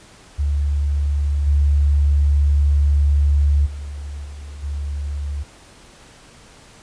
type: tone with level steps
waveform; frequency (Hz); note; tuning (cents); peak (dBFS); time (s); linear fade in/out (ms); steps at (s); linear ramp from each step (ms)
sine; 72; D2; -34; -16 / -12 / -27 / -31 / -22; 0.38-5.44; 20; 1.46 / 3.65 / 4.24 / 4.62; 20
effects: pink hiss -46 dBFS RMS until 6.82 s + resampled to 22050 Hz